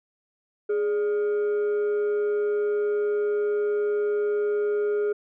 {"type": "tone with frequency modulation", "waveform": "sine", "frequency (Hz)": 415.3, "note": "G#4", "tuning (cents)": 0, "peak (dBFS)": -20, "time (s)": [0.69, 5.13], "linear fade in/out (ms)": 10, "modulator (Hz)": 1000, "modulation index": 0.23, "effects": ["tanh soft clip ceiling -19 dBFS"]}